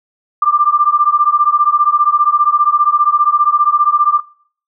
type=beating tone pair; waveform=sine; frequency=1181 / 1196 Hz; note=D6 / D6; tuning=+9 / +31 cents; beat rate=15 Hz; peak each=-12 dBFS; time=0.42-4.2 s; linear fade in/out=5 ms; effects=noise-tail reverb RT60 0.5 s tail -19 dB re dry